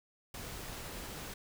pink noise with ADSR envelope, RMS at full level -42 dBFS, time 0.34-1.34 s, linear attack 5 ms, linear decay 17 ms, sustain -2 dB, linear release 6 ms, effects none

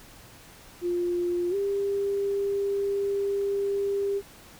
sine tone with pitch glide, 351.3 to 398.9 Hz, F4 to G4, +10 to +30 cents, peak -24 dBFS, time 0.81-4.22 s, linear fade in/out 50 ms, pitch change +220 cents, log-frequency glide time 1.5-1.55 s, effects pink hiss -50 dBFS RMS until 4.59 s

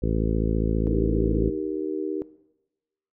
harmonic tone, 54.9 Hz, A1, 3 cents flat, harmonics 1 / 2 / 3 / 4 / 5 / 6 / 7 / 8 / 9, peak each -25 / -28 / -30 / -31 / -32 / -33 / -33 / -34 / -35 dBFS, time 0.02-1.5 s, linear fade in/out 10 ms
sine chord, Eb major, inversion none, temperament just, 311.1 / 388.9 / 466.7 Hz, Eb4 / G4 / Bb4, 0 / -14 / +2 cents, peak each -30 / -29 / -34 dBFS, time 0.87-2.22 s, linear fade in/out 0 ms
effects noise-tail reverb RT60 1.0 s tail -19 dB re dry

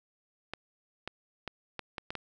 clicks, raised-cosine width 0.3 ms, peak -20 dBFS, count 7, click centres 0.536 / 1.076 / 1.477 / 1.793 / 1.982 / 2.105 / 2.153 s, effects none

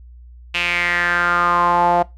sawtooth tone with band-pass filter sweep, 174.6 Hz, F3, in tune, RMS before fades -17 dBFS, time 0.54-2.03 s, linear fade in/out 10 ms, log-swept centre 2700 to 740 Hz, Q 5.3, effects noise-tail reverb RT60 0.2 s tail -20 dB re dry + added 60 Hz sine -38 dBFS peak until 2.17 s

